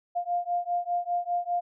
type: beating tone pair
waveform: sine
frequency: 700 / 705 Hz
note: F5 / F5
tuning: +4 / +16 cents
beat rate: 5 Hz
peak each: -29 dBFS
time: 0.15-1.61 s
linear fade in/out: 20 ms
effects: none